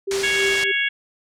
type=tone with tremolo; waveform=sine; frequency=392 Hz; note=G4; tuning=in tune; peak=-20 dBFS; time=0.07-0.72 s; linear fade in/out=10 ms; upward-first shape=sine; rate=3.2 Hz; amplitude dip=70%
type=low-pass noise; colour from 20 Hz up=white; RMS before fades=-29 dBFS; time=0.11-0.64 s; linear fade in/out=2 ms; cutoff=7700 Hz; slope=24 dB/octave
type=harmonic tone; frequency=554.4 Hz; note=C#5; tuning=in tune; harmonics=3 / 4 / 5 / 6; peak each=-23 / -22 / -26 / -27 dBFS; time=0.23-0.89 s; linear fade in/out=10 ms
effects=none